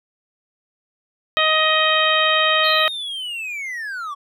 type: harmonic tone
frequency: 627 Hz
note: D#5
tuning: 13 cents sharp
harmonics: 1 / 2 / 3 / 4 / 5 / 6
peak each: -22 / -20 / -21 / -23 / -21 / -23 dBFS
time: 1.37-2.88 s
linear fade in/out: 0 ms
type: linear sweep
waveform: triangle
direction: down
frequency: 4273 to 1098 Hz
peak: -24 dBFS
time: 2.63-4.15 s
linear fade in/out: 20 ms
effects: none